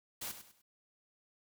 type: noise with echo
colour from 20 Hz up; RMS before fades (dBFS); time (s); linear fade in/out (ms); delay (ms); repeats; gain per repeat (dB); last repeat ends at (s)
white; -41; 0.21-0.32; 10; 100; 3; -10; 0.62
effects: none